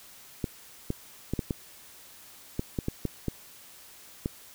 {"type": "clicks", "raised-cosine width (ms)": 3, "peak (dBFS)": -15, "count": 11, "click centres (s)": [0.442, 0.904, 1.336, 1.392, 1.508, 2.594, 2.788, 2.884, 3.053, 3.283, 4.259], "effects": ["white hiss -51 dBFS RMS until 4.54 s"]}